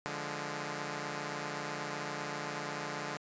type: chord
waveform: 5% pulse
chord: D diminished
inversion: none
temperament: equal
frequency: 146.83 / 174.61 / 207.7 Hz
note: D3 / F3 / Ab3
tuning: 0 / 0 / 0 cents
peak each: -28 / -32 / -31 dBFS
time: 0.06-3.17 s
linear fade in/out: 0 ms
effects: resampled to 16000 Hz